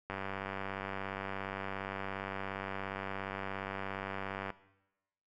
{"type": "click train", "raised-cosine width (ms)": 0.5, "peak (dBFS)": -23, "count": 429, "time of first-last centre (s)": [0.1, 4.503], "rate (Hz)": 97.2, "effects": ["noise-tail reverb RT60 0.9 s tail -17 dB re dry"]}